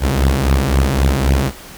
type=beating tone pair; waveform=sawtooth; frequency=65.41 / 69.21 Hz; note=C2 / C#2; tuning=0 / -2 cents; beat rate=3.8 Hz; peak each=-11 dBFS; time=0-1.52 s; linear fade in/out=50 ms; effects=pink hiss -36 dBFS RMS until 1.77 s